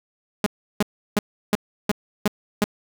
sawtooth tone bursts, 207.7 Hz, G#3, in tune, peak -12 dBFS, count 7, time 0.44-2.641 s, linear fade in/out 2 ms, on 23 ms, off 340 ms, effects none

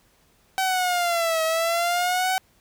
sawtooth linear two-way sweep, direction down then up, 766 to 639 to 758 Hz, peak -17 dBFS, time 0.58-2.38 s, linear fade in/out 0 ms, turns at 1.43 s, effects pink hiss -61 dBFS RMS until 2.6 s

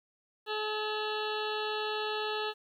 harmonic tone with a mistuned harmonic, 427.3 Hz, G#4, 49 cents sharp, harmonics 1 / 2 / 3 / 4 / 6 / 7 / 8 / 9 / 10, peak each -35 / -38 / -40 / -41 / -43 / -43 / -44 / -45 / -45 dBFS, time 0.46-2.54 s, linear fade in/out 50 ms, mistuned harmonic 6, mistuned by +85 cents, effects 11-bit

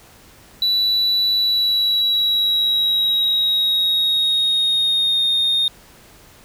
triangle tone with pitch glide, 3951 to 3686 Hz, B7 to A#7, 0 to -20 cents, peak -13 dBFS, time 0.62-5.68 s, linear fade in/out 2 ms, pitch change -120 cents, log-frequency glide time 1.34-5.24 s, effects tanh soft clip ceiling -9 dBFS + pink hiss -47 dBFS RMS until 6.44 s

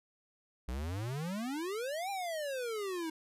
square exponential two-way sweep, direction up then down, 58.27 to 810 to 312.8 Hz, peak -36 dBFS, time 0.68-3.1 s, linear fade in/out 5 ms, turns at 2.1 s, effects resampled to 32000 Hz

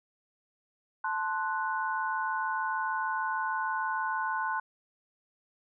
sine chord, F# diminished, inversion first, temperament equal, 880 / 1046.5 / 1480 Hz, A5 / C6 / F#6, 0 / 0 / 0 cents, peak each -33 dBFS, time 1.04-4.6 s, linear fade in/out 5 ms, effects none

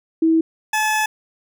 sine / 20% pulse tone pair in turn, 324.1 / 861.3 Hz, E4 / A5, -29 / -37 cents, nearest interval octave + perfect fourth, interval 1692 cents, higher second, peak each -12 dBFS, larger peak neither, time 0.22-0.41 / 0.73-1.06 s, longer second, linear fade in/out 5 ms, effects none

